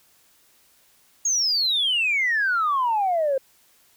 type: exponential sweep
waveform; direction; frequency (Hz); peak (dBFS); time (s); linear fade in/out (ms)
sine; down; 6690 to 521; -18; 1.25-3.38; 5
effects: tanh soft clip ceiling -15 dBFS + white hiss -59 dBFS RMS until 3.96 s